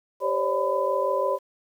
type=tone cluster; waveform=sine; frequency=390.9 / 512 / 546 / 592 / 1003 Hz; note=G4 / C5 / C#5 / D5 / B5; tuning=-5 / -38 / -26 / +14 / +26 cents; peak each=-30 / -33 / -25 / -29 / -27 dBFS; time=0.2-1.39 s; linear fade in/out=50 ms; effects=9-bit